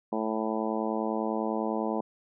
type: harmonic tone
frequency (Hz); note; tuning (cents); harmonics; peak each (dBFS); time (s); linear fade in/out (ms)
110; A2; 0; 2 / 3 / 4 / 5 / 6 / 7 / 8 / 9; -32 / -34 / -35 / -36 / -37 / -37 / -38 / -39; 0.12-2.01; 5
effects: none